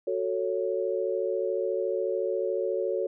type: chord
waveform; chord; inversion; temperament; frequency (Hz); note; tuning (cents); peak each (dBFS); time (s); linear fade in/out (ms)
sine; F# minor; none; just; 370 / 444 / 555; F#4 / A4 / C#5; 0 / +16 / +2; -30; 0.07-3.07; 5
effects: none